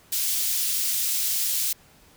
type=high-pass noise; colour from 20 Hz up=white; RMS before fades=-25 dBFS; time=0.12-1.73 s; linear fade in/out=5 ms; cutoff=3600 Hz; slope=12 dB/octave; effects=pink hiss -55 dBFS RMS until 2.16 s